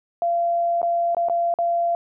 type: tone with dropouts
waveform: sine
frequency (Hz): 686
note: F5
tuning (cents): -31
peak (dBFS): -18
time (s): 0.22-1.95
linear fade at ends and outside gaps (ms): 1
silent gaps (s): 0.817-0.829 / 1.148-1.168 / 1.286-1.297 / 1.54-1.587
effects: none